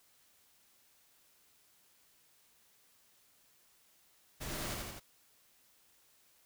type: noise with echo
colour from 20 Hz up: pink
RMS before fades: -42 dBFS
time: 4.4-4.75 s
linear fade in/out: 20 ms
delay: 84 ms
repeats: 3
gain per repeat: -2 dB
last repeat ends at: 5.002 s
effects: white hiss -68 dBFS RMS until 6.45 s